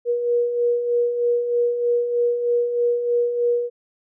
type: beating tone pair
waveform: sine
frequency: 476.7 / 479.9 Hz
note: A#4 / B4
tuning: +39 / -50 cents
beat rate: 3.2 Hz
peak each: -27 / -18 dBFS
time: 0.05-3.7 s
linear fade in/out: 50 ms
effects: none